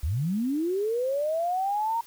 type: linear sweep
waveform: sine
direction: up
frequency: 62.5 to 938 Hz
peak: -24 dBFS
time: 0.03-2.01 s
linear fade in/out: 5 ms
effects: white hiss -52 dBFS RMS until 2.06 s